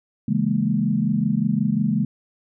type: chord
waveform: sine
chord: A# half-diminished seventh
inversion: first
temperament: equal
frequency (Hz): 138.59 / 164.81 / 207.7 / 233.1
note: C#3 / E3 / G#3 / A#3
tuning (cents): 0 / 0 / 0 / 0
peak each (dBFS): -26 / -25 / -21 / -24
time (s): 0.28-2.05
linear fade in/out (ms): 5
effects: none